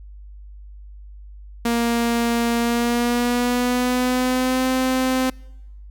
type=tone with pitch glide; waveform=sawtooth; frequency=234.5 to 258.7 Hz; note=A#3 to C4; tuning=+11 to -19 cents; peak=-14 dBFS; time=1.65-5.3 s; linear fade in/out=5 ms; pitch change=+170 cents; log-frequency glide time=2.58-4.68 s; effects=noise-tail reverb RT60 1.0 s tail -26 dB re dry + added 50 Hz sine -37 dBFS peak until 5.9 s